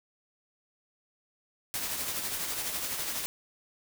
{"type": "noise with tremolo", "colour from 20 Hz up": "white", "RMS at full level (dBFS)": -32, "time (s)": [1.74, 3.26], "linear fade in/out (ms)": 0, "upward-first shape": "triangle", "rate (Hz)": 12, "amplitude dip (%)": 45, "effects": []}